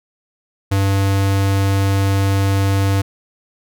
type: tone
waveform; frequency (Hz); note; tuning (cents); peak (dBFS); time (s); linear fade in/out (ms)
square; 98; G2; 0; -14; 0.71-3.02; 10
effects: none